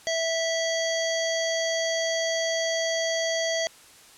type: harmonic tone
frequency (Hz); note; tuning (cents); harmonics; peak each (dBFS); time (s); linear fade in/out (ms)
656; E5; -9; 1 / 3 / 5 / 7 / 9 / 10; -26 / -31 / -33 / -34 / -36 / -36; 0.07-3.67; 0
effects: white hiss -51 dBFS RMS until 4.17 s + low-pass 10000 Hz 12 dB/octave